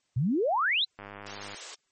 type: exponential sweep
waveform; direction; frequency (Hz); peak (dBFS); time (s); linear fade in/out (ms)
sine; up; 111.3 to 4186; -23; 0.16-0.85; 10
type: click train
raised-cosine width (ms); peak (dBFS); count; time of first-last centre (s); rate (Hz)
0.5; -27; 57; 0.99-1.544; 101
type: high-pass noise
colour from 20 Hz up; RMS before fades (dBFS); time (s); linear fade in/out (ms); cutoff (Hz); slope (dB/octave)
white; -40; 1.26-1.75; 10; 350; 48
effects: white hiss -74 dBFS RMS until 1.91 s + MP3 32 kbps